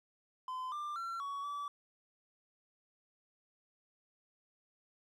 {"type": "tone with pitch steps", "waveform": "triangle", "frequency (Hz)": [1023, 1189, 1358, 1123, 1152], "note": ["C6", "D6", "F6", "C#6", "D6"], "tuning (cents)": [-39, 21, -49, 22, -34], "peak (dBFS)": -36, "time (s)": [0.48, 1.68], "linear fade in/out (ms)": 2, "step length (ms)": 240, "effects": []}